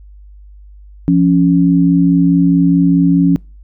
sine tone pair together, 173.27 / 278 Hz, F3 / C#4, -13 / +5 cents, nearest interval minor sixth, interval 818 cents, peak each -10 dBFS, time 1.08-3.36 s, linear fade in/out 0 ms, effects noise-tail reverb RT60 0.3 s tail -26 dB re dry + added 50 Hz sine -35 dBFS peak until 3.63 s

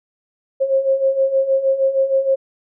sine beating tone pair, 533 / 539.4 Hz, C5 / C#5, +32 / -47 cents, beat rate 6.4 Hz, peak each -20 / -15 dBFS, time 0.6-2.36 s, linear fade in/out 20 ms, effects none

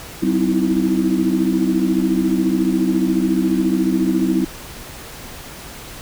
sine tone cluster, 190.2 / 257.6 / 315.9 / 330.1 Hz, F#3 / C4 / D#4 / E4, +48 / -27 / +26 / +2 cents, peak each -20 dBFS, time 0.22-4.45 s, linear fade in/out 10 ms, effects pink hiss -35 dBFS RMS until 6.01 s

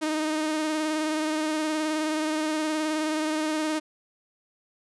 sawtooth tone with vibrato, 310 Hz, D#4, 6 cents flat, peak -21 dBFS, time 0.01-3.8 s, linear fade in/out 20 ms, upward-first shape sine, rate 19 Hz, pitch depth 28 cents each way, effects resampled to 24000 Hz

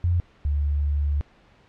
sine tone pair in turn, 87.31 / 72.52 Hz, F2 / D2, 0 / -21 cents, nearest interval minor third, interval 321 cents, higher first, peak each -18 / -20 dBFS, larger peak first, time 0.04-0.2 / 0.45-1.21 s, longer second, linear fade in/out 0 ms, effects pink hiss -56 dBFS RMS until 1.68 s + low-pass 3000 Hz 12 dB/octave

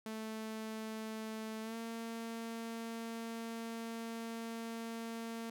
sawtooth tone with pitch glide, 219.6 to 228.5 Hz, A3 to A#3, -3 to -34 cents, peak -37 dBFS, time 0.06-5.5 s, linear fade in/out 2 ms, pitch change +69 cents, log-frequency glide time 1.62-1.76 s, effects none

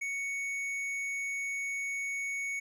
sine tone with hard clipping, 2224 Hz, C#7, 5 cents sharp, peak -34 dBFS, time 0.01-2.6 s, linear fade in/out 10 ms, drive 7 dB, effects none

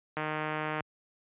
click train, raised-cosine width 0.5 ms, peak -18 dBFS, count 99, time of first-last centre 0.17-0.806 s, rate 154 Hz, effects high-pass 80 Hz 12 dB/octave + resampled to 8000 Hz

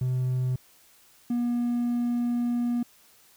triangle tone pair in turn, 127.6 / 240.2 Hz, C3 / B3, -43 / -48 cents, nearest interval major seventh, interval 1095 cents, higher second, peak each -21 dBFS, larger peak neither, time 0.01-0.56 / 1.3-2.83 s, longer second, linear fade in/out 5 ms, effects tanh soft clip ceiling -17 dBFS + white hiss -58 dBFS RMS until 3.36 s

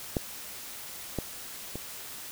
clicks, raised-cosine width 2 ms, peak -13 / -16 / -22 dBFS, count 3, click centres 0.168 / 1.187 / 1.756 s, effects white hiss -42 dBFS RMS until 2.31 s

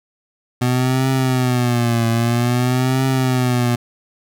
25% pulse tone with vibrato, 123.47 Hz, B2, in tune, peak -11 dBFS, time 0.61-3.76 s, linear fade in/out 10 ms, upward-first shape triangle, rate 0.51 Hz, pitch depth 130 cents each way, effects none

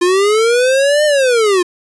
square linear two-way sweep, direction up then down, 346.7 to 609 to 346.7 Hz, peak -10 dBFS, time 0.01-1.63 s, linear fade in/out 10 ms, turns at 1.05 s, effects resampled to 24000 Hz

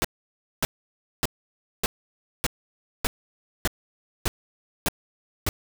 pink noise bursts, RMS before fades -23 dBFS, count 10, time 0.02-5.49 s, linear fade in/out 0 ms, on 25 ms, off 580 ms, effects none

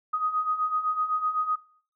sine beating tone pair, 1244.5 / 1252.4 Hz, D#6 / D#6, 0 / +11 cents, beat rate 7.9 Hz, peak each -31 / -25 dBFS, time 0.13-1.56 s, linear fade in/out 10 ms, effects noise-tail reverb RT60 0.5 s tail -19 dB re dry

